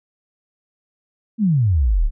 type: exponential sweep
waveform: sine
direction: down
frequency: 233.1 to 30.94 Hz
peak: -13 dBFS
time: 1.38-2.11 s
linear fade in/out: 50 ms
effects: none